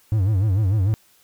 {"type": "tone with vibrato", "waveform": "triangle", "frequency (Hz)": 100.6, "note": "G2", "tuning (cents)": 45, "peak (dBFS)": -14, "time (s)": [0.12, 0.94], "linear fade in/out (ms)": 0, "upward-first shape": "sine", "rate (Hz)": 6.7, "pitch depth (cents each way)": 170, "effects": ["white hiss -57 dBFS RMS until 1.23 s"]}